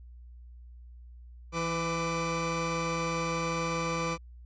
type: tone cluster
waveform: 30% pulse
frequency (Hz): 165 / 502 / 1175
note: E3 / B4 / D6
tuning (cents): +2 / +28 / +1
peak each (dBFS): -31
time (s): 1.52-4.18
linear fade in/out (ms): 50
effects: added 60 Hz sine -46 dBFS peak until 4.45 s + resampled to 16000 Hz